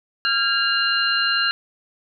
sine tone cluster, 1380 / 1622 / 2813 / 4131 Hz, F6 / G#6 / F7 / C8, -21 / -41 / +12 / -23 cents, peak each -23 dBFS, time 0.25-1.51 s, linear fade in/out 0 ms, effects none

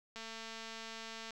click train, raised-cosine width 0.2 ms, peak -29 dBFS, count 259, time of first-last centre 0.16-1.307 s, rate 225 Hz, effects none

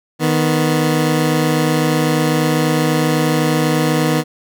20% pulse tone pair together, 155.81 / 247.8 Hz, D#3 / B3, +3 / +6 cents, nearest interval minor sixth, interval 803 cents, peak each -10 / -13 dBFS, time 0.19-4.24 s, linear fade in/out 50 ms, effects none

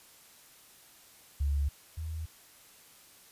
sine tone pair in turn, 71 / 79.69 Hz, C#2 / D#2, +42 / +42 cents, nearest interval major second, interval 200 cents, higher second, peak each -26 / -34 dBFS, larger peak first, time 1.4-1.69 / 1.97-2.26 s, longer neither, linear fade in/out 10 ms, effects white hiss -57 dBFS RMS until 3.31 s + resampled to 32000 Hz

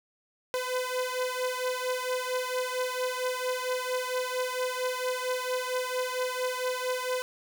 sawtooth beating tone pair, 504 / 508.4 Hz, B4 / C5, +35 / -50 cents, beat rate 4.4 Hz, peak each -27 / -29 dBFS, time 0.54-7.22 s, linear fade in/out 0 ms, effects none

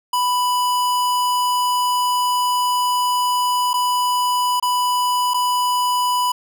square tone with dropouts, 990 Hz, B5, 4 cents sharp, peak -17 dBFS, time 0.13-6.32 s, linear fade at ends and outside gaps 5 ms, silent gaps 3.733-3.739 / 4.599-4.625 / 5.337-5.342 s, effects none

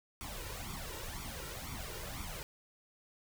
pink noise with flanger, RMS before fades -43 dBFS, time 0.21-2.43 s, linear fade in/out 0 ms, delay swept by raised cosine 0.86 to 2.16 ms, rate 2 Hz, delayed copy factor +0.75, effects none

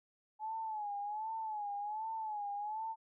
sine tone with vibrato, 851 Hz, G#5, 42 cents sharp, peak -37 dBFS, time 0.39-2.96 s, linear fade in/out 50 ms, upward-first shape sine, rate 1.3 Hz, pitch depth 87 cents each way, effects none

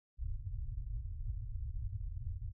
pink low-pass noise, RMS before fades -40 dBFS, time 0.17-2.53 s, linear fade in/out 50 ms, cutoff 120 Hz, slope 96 dB/octave, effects none

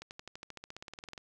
accelerating click train, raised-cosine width 0.2 ms, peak -27 dBFS, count 19, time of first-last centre 0.02-1.178 s, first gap 89 ms, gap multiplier 0.96, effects none

